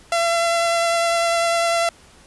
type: tone with vibrato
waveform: sawtooth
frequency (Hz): 677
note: E5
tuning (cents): +46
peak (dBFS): -13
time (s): 0.12-1.89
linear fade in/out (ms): 2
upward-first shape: sine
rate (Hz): 10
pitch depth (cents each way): 12
effects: pink hiss -49 dBFS RMS until 2.26 s + resampled to 24000 Hz